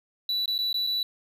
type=tone with dropouts; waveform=triangle; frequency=3951 Hz; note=B7; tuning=in tune; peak=-23 dBFS; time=0.29-1.03 s; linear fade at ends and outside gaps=2 ms; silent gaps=0.458-0.478 / 0.58-0.588 / 0.729-0.742 / 0.867-0.871 s; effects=none